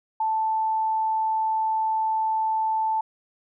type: tone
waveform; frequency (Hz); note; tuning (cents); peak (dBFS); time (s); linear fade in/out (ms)
sine; 880; A5; 0; -21; 0.2-3.01; 5
effects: none